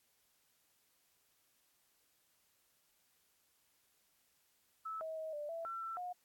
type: tone with pitch steps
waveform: sine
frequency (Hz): 1307 / 639 / 634 / 591 / 664 / 1348 / 1338 / 719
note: E6 / D#5 / D#5 / D5 / E5 / E6 / E6 / F#5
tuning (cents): -15 / +46 / +32 / +11 / +12 / +38 / +25 / -50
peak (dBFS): -40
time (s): 4.85-6.13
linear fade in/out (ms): 10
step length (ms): 160
effects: white hiss -75 dBFS RMS until 6.24 s + AAC 64 kbps